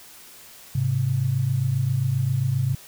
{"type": "tone pair together", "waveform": "sine", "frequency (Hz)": [105.88, 133.4], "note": ["G#2", "C3"], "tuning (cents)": [34, 34], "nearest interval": "major third", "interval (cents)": 400, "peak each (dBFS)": [-25, -21], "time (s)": [0.75, 2.75], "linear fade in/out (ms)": 5, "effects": ["white hiss -46 dBFS RMS until 2.87 s"]}